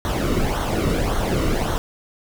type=noise with flanger; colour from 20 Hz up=brown; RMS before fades=-21 dBFS; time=0.05-1.78 s; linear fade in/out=0 ms; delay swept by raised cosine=0.4 to 1.24 ms; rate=1.8 Hz; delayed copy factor=-0.65; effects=none